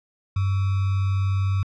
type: tone with sample-and-hold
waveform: sine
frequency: 96.7 Hz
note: G2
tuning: 23 cents flat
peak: -19 dBFS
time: 0.36-1.63 s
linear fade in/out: 5 ms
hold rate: 1225 Hz
effects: low-pass 4000 Hz 12 dB/octave